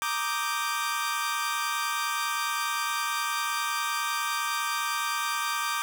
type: chord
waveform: sawtooth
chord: Eb major seventh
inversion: second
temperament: equal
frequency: 932.3 / 1174.7 / 1244.5 / 1568 Hz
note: Bb5 / D6 / Eb6 / G6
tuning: 0 / 0 / 0 / 0 cents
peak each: -32 / -26 / -32 / -30 dBFS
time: 0.02-5.82 s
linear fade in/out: 0 ms
effects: none